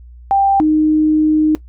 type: tone pair in turn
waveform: sine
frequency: 788 / 308.6 Hz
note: G5 / D#4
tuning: +9 / -14 cents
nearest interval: octave + major third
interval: 1623 cents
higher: first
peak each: -9 dBFS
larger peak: neither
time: 0.31-0.6 / 0.6-1.55 s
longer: second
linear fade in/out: 0 ms
effects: noise-tail reverb RT60 0.1 s tail -18 dB re dry + added 60 Hz sine -35 dBFS peak until 1.68 s